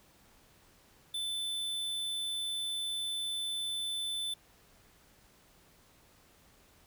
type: tone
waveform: square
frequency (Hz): 3520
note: A7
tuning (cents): 0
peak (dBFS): -34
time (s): 1.14-4.34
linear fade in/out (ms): 5
effects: pink hiss -63 dBFS RMS until 6.86 s